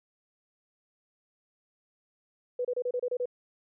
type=tone bursts; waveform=sine; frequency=493.9 Hz; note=B4; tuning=in tune; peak=-27 dBFS; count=8; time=2.59-3.257 s; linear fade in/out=5 ms; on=58 ms; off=29 ms; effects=none